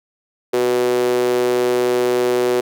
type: tone with high-pass filter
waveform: sawtooth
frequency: 123.47 Hz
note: B2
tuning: in tune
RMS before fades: -17 dBFS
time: 0.53-2.61 s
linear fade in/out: 10 ms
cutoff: 410 Hz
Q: 8.7
effects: none